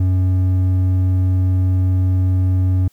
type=tone with hard clipping; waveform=sine; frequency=92.5 Hz; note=F#2; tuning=in tune; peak=-14 dBFS; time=0-2.88 s; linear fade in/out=5 ms; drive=5 dB; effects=white hiss -59 dBFS RMS until 2.92 s